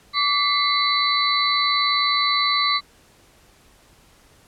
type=tone cluster; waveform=sine; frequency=1158 / 2009 / 2128 / 3999 / 4464 Hz; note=D6 / B6 / C7 / B7 / C#8; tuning=-25 / +29 / +29 / +21 / +11 cents; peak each=-21 / -29 / -27 / -21 / -28 dBFS; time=0.13-2.81 s; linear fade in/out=50 ms; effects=pink hiss -54 dBFS RMS until 4.47 s + low-pass 12000 Hz 12 dB/octave